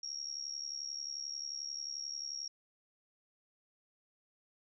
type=tone with amplitude modulation; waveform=sine; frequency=5588 Hz; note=F8; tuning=in tune; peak=-35 dBFS; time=0.03-2.48 s; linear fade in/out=5 ms; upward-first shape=sine; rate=71.3 Hz; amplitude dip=85%; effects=none